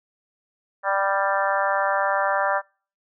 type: harmonic tone with a mistuned harmonic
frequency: 196.8 Hz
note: G3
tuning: 7 cents sharp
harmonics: 3 / 4 / 5 / 6 / 7 / 8 / 9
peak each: -25 / -26 / -27 / -28 / -28 / -29 / -30 dBFS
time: 0.83-2.62 s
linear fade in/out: 50 ms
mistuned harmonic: 4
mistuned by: -17 cents
effects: noise-tail reverb RT60 0.4 s tail -26 dB re dry